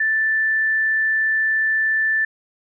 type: tone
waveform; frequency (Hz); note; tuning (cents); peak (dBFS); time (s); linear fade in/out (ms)
sine; 1763; A6; +3; -16; 0-2.25; 5
effects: none